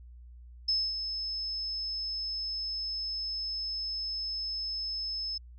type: tone with ADSR envelope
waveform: sine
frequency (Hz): 5220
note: E8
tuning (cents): -18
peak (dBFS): -24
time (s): 0.68-5.38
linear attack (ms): 8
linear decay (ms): 240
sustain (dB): -8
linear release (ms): 6
effects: added 60 Hz sine -47 dBFS peak until 5.58 s